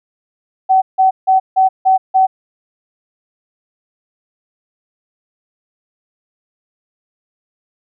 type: tone bursts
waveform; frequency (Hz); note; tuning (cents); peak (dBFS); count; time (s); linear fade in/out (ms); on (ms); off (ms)
sine; 759; F#5; +44; -7; 6; 0.69-2.27; 20; 130; 160
effects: none